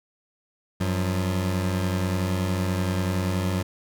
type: tone pair together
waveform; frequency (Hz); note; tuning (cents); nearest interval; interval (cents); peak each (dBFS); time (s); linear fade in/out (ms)
25% pulse; 93.92 / 177.3; F#2 / F3; +26 / +26; major seventh; 1100; -20 / -27; 0.8-3.63; 10
effects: none